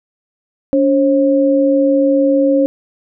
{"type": "tone pair together", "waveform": "sine", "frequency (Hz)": [284.7, 538], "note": ["C#4", "C5"], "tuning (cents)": [46, 48], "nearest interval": "major seventh", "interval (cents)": 1102, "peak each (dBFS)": -12, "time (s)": [0.73, 2.66], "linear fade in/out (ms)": 0, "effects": []}